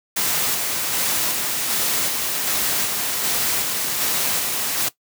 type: noise with tremolo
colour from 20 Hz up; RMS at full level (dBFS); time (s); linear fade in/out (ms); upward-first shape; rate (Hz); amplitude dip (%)
white; -21; 0.16-4.89; 10; square; 1.3; 25
effects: noise-tail reverb RT60 0.1 s tail -17 dB re dry + high-pass 100 Hz 12 dB/octave